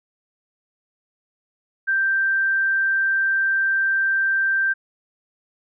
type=tone; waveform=sine; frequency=1570 Hz; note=G6; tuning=2 cents sharp; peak=-17 dBFS; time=1.87-4.74 s; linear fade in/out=20 ms; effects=none